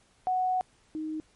sine tone pair in turn, 740 / 311.9 Hz, F#5 / D#4, 0 / +4 cents, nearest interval octave + minor third, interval 1496 cents, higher first, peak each -24 / -31 dBFS, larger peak first, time 0.27-0.61 / 0.95-1.2 s, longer first, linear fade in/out 0 ms, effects pink hiss -64 dBFS RMS until 1.35 s + MP3 48 kbps

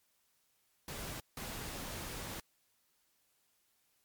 pink noise bursts at uneven times, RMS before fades -43 dBFS, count 2, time 0.88-1.2 / 1.37-2.4 s, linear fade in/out 2 ms, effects white hiss -75 dBFS RMS until 4.04 s + MP3 96 kbps

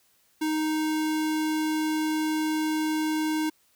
square tone, 311.1 Hz, D#4, in tune, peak -25 dBFS, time 0.41-3.5 s, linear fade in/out 10 ms, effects white hiss -65 dBFS RMS until 3.75 s

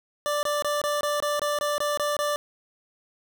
25% pulse tone bursts, 588 Hz, D5, 2 cents sharp, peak -20 dBFS, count 11, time 0.26-2.36 s, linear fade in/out 0 ms, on 170 ms, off 23 ms, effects none

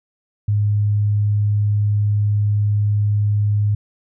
sine tone, 103.83 Hz, G#2, in tune, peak -14 dBFS, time 0.48-3.75 s, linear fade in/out 5 ms, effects none

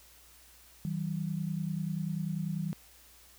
sine tone pair together, 159.77 / 190 Hz, D#3 / F#3, +46 / +46 cents, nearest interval minor third, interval 300 cents, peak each -33 / -35 dBFS, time 0.85-2.73 s, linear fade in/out 0 ms, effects added 60 Hz sine -63 dBFS peak until 3.38 s + white hiss -58 dBFS RMS until 3.38 s

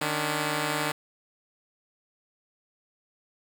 5% pulse tone pair together, 151.86 / 286.3 Hz, D#3 / D4, -42 / -44 cents, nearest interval major seventh, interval 1098 cents, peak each -17 / -19 dBFS, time 0.01-0.92 s, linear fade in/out 5 ms, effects none

